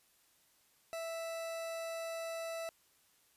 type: tone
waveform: 40% pulse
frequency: 659.3 Hz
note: E5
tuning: in tune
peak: -38 dBFS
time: 0.93-2.69 s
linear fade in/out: 0 ms
effects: white hiss -70 dBFS RMS until 3.36 s + resampled to 32000 Hz